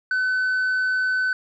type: tone with tanh clipping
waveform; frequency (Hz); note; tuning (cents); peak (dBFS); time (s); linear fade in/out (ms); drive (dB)
sine; 1512; F#6; +37; -20; 0.11-1.33; 2; 2
effects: none

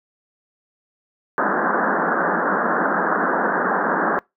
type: band-pass noise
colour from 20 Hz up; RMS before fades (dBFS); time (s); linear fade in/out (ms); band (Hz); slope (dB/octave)
white; -20; 1.38-4.19; 0; 170 to 1700; 96
effects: noise-tail reverb RT60 0.2 s tail -25 dB re dry

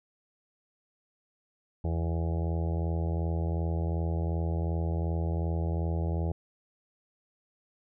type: harmonic tone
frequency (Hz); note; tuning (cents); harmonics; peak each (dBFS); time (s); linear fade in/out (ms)
82.7; E2; +6; 1 / 2 / 4 / 5 / 6 / 7 / 8 / 9 / 10; -28 / -34 / -40 / -42 / -44 / -45 / -46 / -47 / -48; 1.84-6.32; 5
effects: none

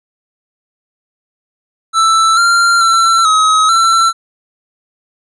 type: tone with pitch steps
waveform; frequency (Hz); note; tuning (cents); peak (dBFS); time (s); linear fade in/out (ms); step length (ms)
square; 1324 / 1384 / 1346 / 1272 / 1344; E6 / F6 / E6 / D#6 / E6; +7 / -16 / +36 / +38 / +33; -8; 1.93-4.13; 50; 440
effects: resampled to 22050 Hz

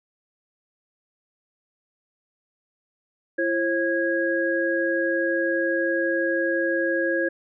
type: tone cluster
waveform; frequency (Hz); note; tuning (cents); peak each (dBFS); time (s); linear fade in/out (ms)
sine; 337.3 / 537 / 1648; E4 / C5 / G#6; +40 / +45 / -14; -25; 3.38-7.29; 10
effects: none

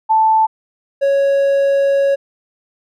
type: tone pair in turn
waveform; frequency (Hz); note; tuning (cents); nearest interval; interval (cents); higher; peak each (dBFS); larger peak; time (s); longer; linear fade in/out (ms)
sine / triangle; 880 / 554.4; A5 / C#5; 0 / 0; minor sixth; 800; first; -9; neither; 0.09-0.47 / 1.01-2.16; second; 20
effects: none

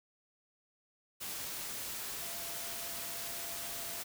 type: tone in noise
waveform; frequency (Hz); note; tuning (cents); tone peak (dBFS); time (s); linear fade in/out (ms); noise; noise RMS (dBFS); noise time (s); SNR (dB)
sine; 680; F5; -46; -52; 2.2-4.02; 20; white; -41; 1.2-4.04; -14
effects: none

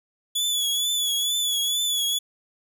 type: tone with vibrato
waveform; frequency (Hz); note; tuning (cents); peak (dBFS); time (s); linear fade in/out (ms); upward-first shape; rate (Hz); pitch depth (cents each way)
sawtooth; 3420; A7; -50; -19; 0.35-2.19; 10; triangle; 2.2; 60
effects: none

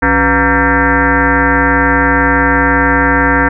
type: tone with frequency modulation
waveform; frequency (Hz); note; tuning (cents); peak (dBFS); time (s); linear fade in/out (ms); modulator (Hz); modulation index
sine; 929; A#5; -6; -7; 0.02-3.49; 10; 217; 4.3
effects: none

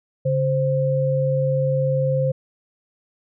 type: tone pair together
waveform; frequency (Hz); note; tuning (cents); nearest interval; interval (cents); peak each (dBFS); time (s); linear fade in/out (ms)
sine; 140.38 / 523.3; C#3 / C5; +22 / 0; octave + major seventh; 2278; -20; 0.25-2.32; 10
effects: none

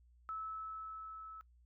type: tone with level ramp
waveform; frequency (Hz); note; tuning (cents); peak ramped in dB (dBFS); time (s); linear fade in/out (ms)
sine; 1303; E6; -20; -39 to -48; 0.29-1.41; 0
effects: noise-tail reverb RT60 0.1 s tail -21 dB re dry + added 60 Hz sine -63 dBFS peak until 1.65 s

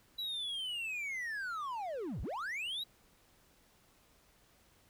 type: linear two-way sweep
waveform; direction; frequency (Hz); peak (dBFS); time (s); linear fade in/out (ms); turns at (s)
triangle; down then up; 3951 to 35.48 to 3951; -35; 0.18-2.84; 10; 2.22
effects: pink hiss -67 dBFS RMS until 4.89 s

